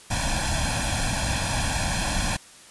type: noise with comb filter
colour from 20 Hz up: pink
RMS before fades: -25 dBFS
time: 0.1-2.37 s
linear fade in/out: 10 ms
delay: 1.2 ms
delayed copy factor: +0.9
effects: white hiss -48 dBFS RMS until 2.7 s + resampled to 24000 Hz